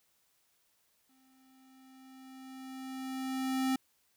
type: tone with exponential growth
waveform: square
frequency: 262.6 Hz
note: C4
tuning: 6 cents sharp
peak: -28 dBFS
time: 1.09-3.76 s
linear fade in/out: 5 ms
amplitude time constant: 580 ms
effects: white hiss -73 dBFS RMS until 4.16 s